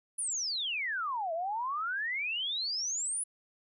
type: exponential two-way sweep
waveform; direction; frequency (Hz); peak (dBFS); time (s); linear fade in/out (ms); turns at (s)
sine; down then up; 10230 to 636 to 10230; -31; 0.18-3.24; 10; 1.33
effects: none